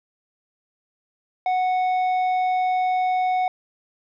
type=tone with tanh clipping; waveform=sine; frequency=738 Hz; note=F#5; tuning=5 cents flat; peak=-20 dBFS; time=1.46-3.48 s; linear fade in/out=2 ms; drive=7 dB; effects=none